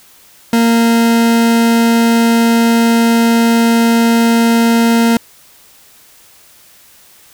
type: tone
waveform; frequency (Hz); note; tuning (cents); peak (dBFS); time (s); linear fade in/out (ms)
40% pulse; 231.1; A#3; -15; -7; 0.53-5.17; 2
effects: white hiss -44 dBFS RMS until 7.33 s